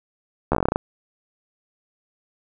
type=slowing click train; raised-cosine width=1 ms; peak=-5 dBFS; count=11; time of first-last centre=0.52-0.759 s; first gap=13 ms; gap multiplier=1.13; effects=none